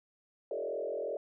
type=tone with frequency modulation; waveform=sine; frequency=509 Hz; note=C5; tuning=48 cents flat; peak=-33 dBFS; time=0.51-1.17 s; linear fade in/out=2 ms; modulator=42.7 Hz; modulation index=2.7; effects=none